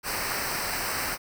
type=noise with comb filter; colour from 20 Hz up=pink; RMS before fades=-30 dBFS; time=0.03-1.18 s; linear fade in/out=50 ms; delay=0.29 ms; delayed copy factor=-0.75; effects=none